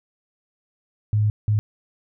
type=tone bursts at uneven times; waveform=sine; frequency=105.9 Hz; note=G#2; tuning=34 cents sharp; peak=-16 dBFS; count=2; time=1.13-1.3 / 1.48-1.59 s; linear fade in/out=0 ms; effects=none